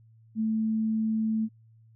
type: tone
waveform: sine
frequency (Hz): 220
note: A3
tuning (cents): 0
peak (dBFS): -24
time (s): 0.35-1.49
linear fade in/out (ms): 50
effects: added 112 Hz sine -54 dBFS peak until 1.95 s